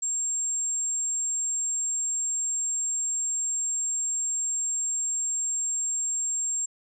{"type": "tone", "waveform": "sine", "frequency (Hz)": 7459, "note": "A#8", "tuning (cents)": 0, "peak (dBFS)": -24, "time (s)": [0.02, 6.66], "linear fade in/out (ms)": 10, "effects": ["tanh soft clip ceiling -22 dBFS"]}